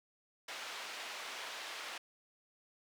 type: band-pass noise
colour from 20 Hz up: white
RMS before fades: -45 dBFS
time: 0.48-1.98 s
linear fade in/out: 5 ms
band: 540 to 3500 Hz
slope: 12 dB/octave
effects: none